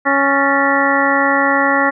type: harmonic tone with a mistuned harmonic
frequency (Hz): 277.2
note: C#4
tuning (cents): 0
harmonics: 1 / 2 / 3 / 4 / 5 / 6 / 7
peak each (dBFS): -19 / -19 / -19 / -19 / -19 / -19 / -19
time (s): 0.05-1.91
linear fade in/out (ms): 20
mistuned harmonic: 6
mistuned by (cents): +100
effects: none